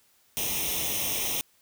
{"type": "noise with comb filter", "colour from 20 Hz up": "white", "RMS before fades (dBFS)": -29, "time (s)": [0.37, 1.41], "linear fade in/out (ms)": 0, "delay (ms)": 0.33, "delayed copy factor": 0.8, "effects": ["white hiss -64 dBFS RMS until 1.61 s"]}